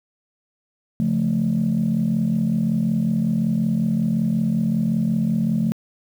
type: chord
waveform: sine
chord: Db augmented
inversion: none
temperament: equal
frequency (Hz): 138.59 / 174.61 / 220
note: Db3 / F3 / A3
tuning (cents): 0 / 0 / 0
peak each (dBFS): -25 / -21 / -19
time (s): 1-5.72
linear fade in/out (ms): 0
effects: tanh soft clip ceiling -12 dBFS + 8-bit